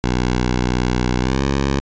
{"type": "tone with pitch glide", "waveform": "10% pulse", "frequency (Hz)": [61.74, 68.5], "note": ["B1", "C#2"], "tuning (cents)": [0, -20], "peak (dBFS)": -8, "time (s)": [0.04, 1.8], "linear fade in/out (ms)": 0, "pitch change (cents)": 180, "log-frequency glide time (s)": [1.19, 1.43], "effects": ["resampled to 16000 Hz"]}